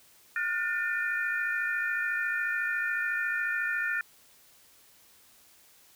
sine tone cluster, 1422 / 1476 / 1797 / 2426 Hz, F6 / F#6 / A6 / D#7, +31 / -5 / +36 / -44 cents, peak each -32 / -36 / -30 / -39 dBFS, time 0.36-4.01 s, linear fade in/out 2 ms, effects white hiss -59 dBFS RMS until 5.95 s

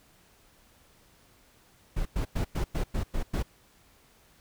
brown noise bursts, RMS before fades -28 dBFS, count 8, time 1.96-3.428 s, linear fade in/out 10 ms, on 96 ms, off 100 ms, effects pink hiss -61 dBFS RMS until 4.4 s

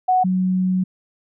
sine tone pair in turn, 740 / 185.11 Hz, F#5 / F#3, 0 / +1 cents, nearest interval 2 octaves, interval 2399 cents, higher first, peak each -13 / -16 dBFS, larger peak first, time 0.08-0.24 / 0.24-0.84 s, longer second, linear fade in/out 10 ms, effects none

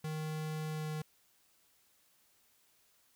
square tone with pitch glide, 155.56 to 154.4 Hz, D#3 to D#3, 0 to -13 cents, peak -37 dBFS, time 0.04-1.02 s, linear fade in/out 5 ms, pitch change -13 cents, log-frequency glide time 0.69-0.89 s, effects white hiss -70 dBFS RMS until 3.15 s

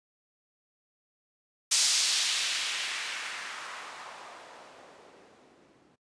violet noise with low-pass filter sweep, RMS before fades -33 dBFS, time 1.71-5.96 s, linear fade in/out 10 ms, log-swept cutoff 5800 to 240 Hz, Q 1.2, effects noise-tail reverb RT60 0.1 s tail -20 dB re dry + resampled to 22050 Hz

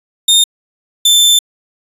sawtooth tone pair in turn, 3651 / 3543 Hz, A#7 / A7, -37 / +11 cents, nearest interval minor second, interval 52 cents, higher first, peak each -3 dBFS, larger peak neither, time 0.28-0.44 / 1.05-1.39 s, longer second, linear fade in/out 5 ms, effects resampled to 32000 Hz

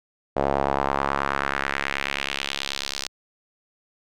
sawtooth tone with band-pass filter sweep, 69.3 Hz, C#2, in tune, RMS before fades -26 dBFS, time 0.36-3.08 s, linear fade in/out 10 ms, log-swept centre 630 to 5000 Hz, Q 1.9, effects none

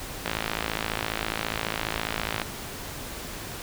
click train, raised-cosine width 0.3 ms, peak -10 dBFS, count 119, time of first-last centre 0.26-2.417 s, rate 54.7 Hz, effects pink hiss -37 dBFS RMS until 3.62 s

